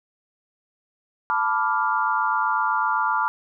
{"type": "chord", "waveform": "sine", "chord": "B half-diminished seventh", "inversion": "third", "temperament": "equal", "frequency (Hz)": [880, 987.8, 1174.7, 1396.9], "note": ["A5", "B5", "D6", "F6"], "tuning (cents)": [0, 0, 0, 0], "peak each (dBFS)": -25, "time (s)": [1.3, 3.28], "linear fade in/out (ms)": 0, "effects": []}